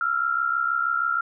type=tone pair together; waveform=sine; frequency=1330.6 / 1396.9 Hz; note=E6 / F6; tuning=+16 / 0 cents; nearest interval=minor second; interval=84 cents; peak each=-25 / -23 dBFS; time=0.01-1.21 s; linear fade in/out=2 ms; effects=none